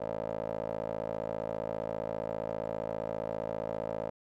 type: tone with band-pass filter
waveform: 15% pulse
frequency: 55 Hz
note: A1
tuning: in tune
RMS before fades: -36 dBFS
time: 0-4.1 s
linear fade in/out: 10 ms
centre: 600 Hz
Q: 3
effects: AAC 64 kbps